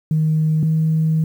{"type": "tone pair in turn", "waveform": "sine", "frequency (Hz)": [156.4, 158.67], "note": ["D#3", "D#3"], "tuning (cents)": [9, 34], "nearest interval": "unison", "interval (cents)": 25, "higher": "second", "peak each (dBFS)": -13, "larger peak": "neither", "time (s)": [[0.11, 0.63], [0.63, 1.24]], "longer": "second", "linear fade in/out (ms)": 2, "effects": ["tanh soft clip ceiling -9 dBFS", "8-bit"]}